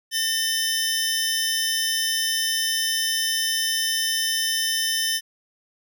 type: tone cluster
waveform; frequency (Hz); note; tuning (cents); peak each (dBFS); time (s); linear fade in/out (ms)
sawtooth; 1805 / 3040 / 5280; A6 / F#7 / E8; +44 / +46 / +2; -23; 0.11-5.21; 50
effects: none